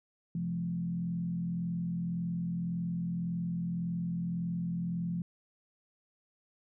sine tone with frequency modulation, 172.6 Hz, F3, 20 cents flat, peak -31 dBFS, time 0.35-5.22 s, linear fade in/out 2 ms, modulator 41.8 Hz, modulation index 0.64, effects none

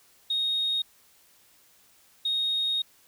sine tone bursts at uneven times, 3729 Hz, A#7, in tune, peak -23 dBFS, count 2, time 0.3-0.82 / 2.25-2.82 s, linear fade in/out 5 ms, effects tanh soft clip ceiling -20 dBFS + white hiss -60 dBFS RMS until 3.07 s

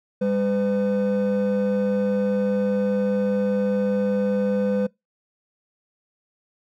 triangle tone pair together, 200.5 / 505 Hz, G3 / B4, +39 / +39 cents, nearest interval octave + major third, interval 1600 cents, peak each -19 dBFS, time 0.21-4.87 s, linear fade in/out 10 ms, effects noise-tail reverb RT60 0.2 s tail -25 dB re dry + tanh soft clip ceiling -14 dBFS

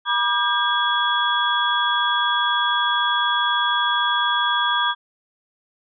sine tone cluster, 966 / 1194 / 1599 / 3355 Hz, B5 / D6 / G6 / G#7, -39 / +28 / +34 / +17 cents, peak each -23 dBFS, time 0.05-4.95 s, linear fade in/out 50 ms, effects none

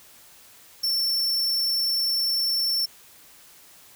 45% pulse tone, 5410 Hz, E8, 44 cents sharp, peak -22 dBFS, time 0.83-2.86 s, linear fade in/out 10 ms, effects white hiss -51 dBFS RMS until 3.95 s

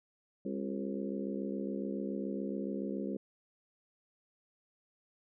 harmonic tone with a mistuned harmonic, 67.1 Hz, C2, 44 cents sharp, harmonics 3 / 4 / 5 / 6 / 7 / 8, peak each -38 / -40 / -42 / -44 / -45 / -46 dBFS, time 0.45-3.17 s, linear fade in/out 5 ms, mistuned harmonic 5, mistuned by +62 cents, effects none

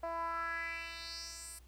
10% pulse tone with band-pass filter sweep, 333.1 Hz, E4, 18 cents sharp, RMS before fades -41 dBFS, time 0.03-1.59 s, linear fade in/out 5 ms, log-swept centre 720 to 10000 Hz, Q 3.6, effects added 60 Hz sine -56 dBFS peak until 1.67 s + pink hiss -68 dBFS RMS until 1.67 s

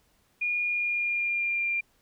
sine tone with pitch glide, 2433 to 2386 Hz, D#7 to D7, -39 to +27 cents, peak -25 dBFS, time 0.41-1.81 s, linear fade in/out 10 ms, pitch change -34 cents, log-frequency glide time 0.61-1.68 s, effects pink hiss -67 dBFS RMS until 2.01 s

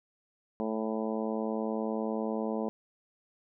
harmonic tone, 110 Hz, A2, in tune, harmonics 2 / 3 / 4 / 5 / 6 / 7 / 8 / 9, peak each -33 / -39 / -36 / -38 / -41 / -43 / -45 / -45 dBFS, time 0.6-2.69 s, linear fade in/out 0 ms, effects none

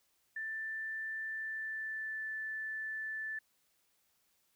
sine tone with pitch glide, 1770 to 1754.7 Hz, A6 to A6, +10 to -5 cents, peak -37 dBFS, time 0.36-3.39 s, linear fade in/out 5 ms, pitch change -15 cents, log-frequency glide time 1.25-2.29 s, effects white hiss -75 dBFS RMS until 4.55 s

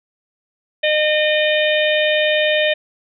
harmonic tone, 610 Hz, D#5, 34 cents flat, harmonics 1 / 3 / 4 / 5 / 6, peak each -16 / -21 / -22 / -23 / -24 dBFS, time 0.83-2.74 s, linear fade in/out 10 ms, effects none

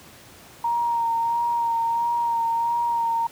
sine tone with vibrato, 932.3 Hz, A#5, in tune, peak -20 dBFS, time 0.64-3.27 s, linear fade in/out 5 ms, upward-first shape sine, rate 1.5 Hz, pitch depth 24 cents each way, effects pink hiss -47 dBFS RMS until 3.31 s + high-pass 80 Hz 12 dB/octave

